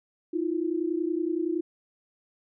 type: tone pair together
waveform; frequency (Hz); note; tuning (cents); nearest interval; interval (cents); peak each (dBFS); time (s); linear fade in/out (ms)
sine; 318.5 / 349.2; D#4 / F4; +41 / 0; major second; 159; -28; 0.33-1.61; 10
effects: none